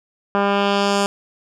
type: tone with low-pass filter sweep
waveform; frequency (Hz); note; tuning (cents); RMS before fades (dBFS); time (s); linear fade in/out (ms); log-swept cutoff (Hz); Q
10% pulse; 200.4; G3; +38; -18; 0.35-1.06; 0; 1600 to 8600; 1.3
effects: none